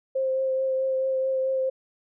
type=tone with vibrato; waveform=sine; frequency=527 Hz; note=C5; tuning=12 cents sharp; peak=-22 dBFS; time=0.15-1.7 s; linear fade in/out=10 ms; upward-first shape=triangle; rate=4.6 Hz; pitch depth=16 cents each way; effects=none